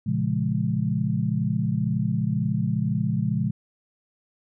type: chord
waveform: sine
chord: Bb minor seventh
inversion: none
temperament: equal with one note detuned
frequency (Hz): 116.54 / 138.59 / 171.12 / 207.7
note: Bb2 / Db3 / F3 / Ab3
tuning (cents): 0 / 0 / -35 / 0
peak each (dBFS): -27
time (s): 0.06-3.51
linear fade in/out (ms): 10
effects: none